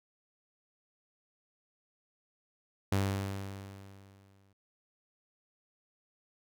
sawtooth tone with exponential decay, 98 Hz, G2, in tune, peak -22 dBFS, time 2.92-4.53 s, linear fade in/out 5 ms, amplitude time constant 350 ms, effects none

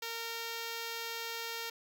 5% pulse tone, 460.5 Hz, A#4, 21 cents flat, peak -26 dBFS, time 0.02-1.7 s, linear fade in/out 5 ms, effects none

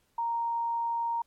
sine tone, 931 Hz, A#5, 2 cents flat, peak -27 dBFS, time 0.18-1.22 s, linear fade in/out 5 ms, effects pink hiss -71 dBFS RMS until 1.26 s + MP3 64 kbps

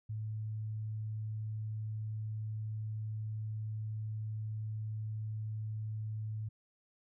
sine tone, 108.4 Hz, A2, 25 cents flat, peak -36 dBFS, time 0.09-6.49 s, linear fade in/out 10 ms, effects none

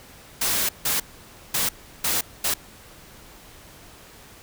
white noise bursts at uneven times, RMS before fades -23 dBFS, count 5, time 0.41-0.69 / 0.85-1 / 1.54-1.69 / 2.04-2.21 / 2.44-2.54 s, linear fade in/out 5 ms, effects pink hiss -47 dBFS RMS until 4.42 s

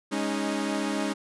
sawtooth chord, Ab suspended fourth, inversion none, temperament equal with one note detuned, 206.1 / 277.2 / 311.1 Hz, Ab3 / Db4 / Eb4, -13 / 0 / 0 cents, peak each -27 dBFS, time 0.11-1.14 s, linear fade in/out 20 ms, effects resampled to 24000 Hz

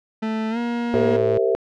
40% pulse tone with pitch glide, 220 to 237.2 Hz, A3 to A#3, 0 to +30 cents, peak -21 dBFS, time 0.22-1.17 s, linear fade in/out 10 ms, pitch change +130 cents, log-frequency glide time 0.5-0.58 s
sawtooth tone, 110 Hz, A2, in tune, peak -22 dBFS, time 0.94-1.38 s, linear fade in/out 5 ms
sine chord, C dominant seventh, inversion second, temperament equal with one note detuned, 392 / 457.4 / 523.3 / 659.3 Hz, G4 / Bb4 / C5 / E5, 0 / -33 / 0 / 0 cents, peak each -21 / -20 / -25 / -25 dBFS, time 0.94-1.55 s, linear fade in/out 0 ms
effects low-pass 3000 Hz 12 dB/octave

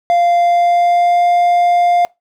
triangle tone with pitch glide, 695 to 701.9 Hz, F5 to F5, -9 to +9 cents, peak -7 dBFS, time 0.1-2.05 s, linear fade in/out 0 ms, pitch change +18 cents, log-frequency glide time 0.39-1.26 s, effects noise-tail reverb RT60 0.2 s tail -24 dB re dry

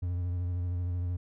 triangle tone with vibrato, 88.6 Hz, F2, 25 cents sharp, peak -27 dBFS, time 0.02-1.17 s, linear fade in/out 10 ms, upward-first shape sine, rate 13 Hz, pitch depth 33 cents each way, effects none

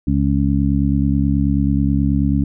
harmonic tone, 69.3 Hz, C#2, in tune, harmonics 1 / 2 / 3 / 4, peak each -19 / -19 / -19 / -19 dBFS, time 0.07-2.44 s, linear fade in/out 5 ms, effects none

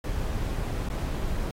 brown noise with dropouts, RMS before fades -29 dBFS, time 0.04-1.51 s, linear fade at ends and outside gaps 2 ms, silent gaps 0.888-0.899 s, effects AAC 48 kbps

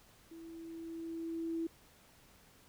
sine tone with level ramp, 329.6 Hz, E4, in tune, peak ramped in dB -48 to -33 dBFS, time 0.31-1.67 s, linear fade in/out 5 ms, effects pink hiss -63 dBFS RMS until 2.68 s

